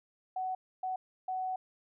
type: tone bursts at uneven times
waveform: sine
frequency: 747 Hz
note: F#5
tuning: 16 cents sharp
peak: -32 dBFS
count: 3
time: 0.36-0.55 / 0.83-0.96 / 1.28-1.56 s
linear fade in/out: 5 ms
effects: none